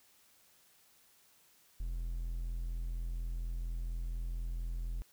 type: tone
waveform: triangle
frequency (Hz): 42.12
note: E1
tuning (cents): +38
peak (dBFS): -33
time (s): 1.8-5.02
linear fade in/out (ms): 0
effects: white hiss -66 dBFS RMS until 5.12 s